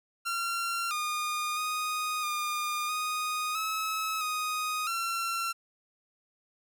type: tone with pitch steps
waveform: sawtooth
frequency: 1372 / 1220 / 1241 / 1212 / 1240 / 1291 / 1247 / 1358 Hz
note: F6 / D#6 / D#6 / D#6 / D#6 / E6 / D#6 / F6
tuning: -31 / -34 / -5 / -46 / -6 / -37 / +3 / -49 cents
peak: -26 dBFS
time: 0.25-5.53 s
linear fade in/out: 20 ms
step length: 660 ms
effects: none